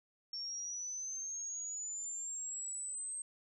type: linear sweep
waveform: sine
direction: up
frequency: 5440 to 8360 Hz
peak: -39 dBFS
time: 0.33-3.22 s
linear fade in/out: 2 ms
effects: none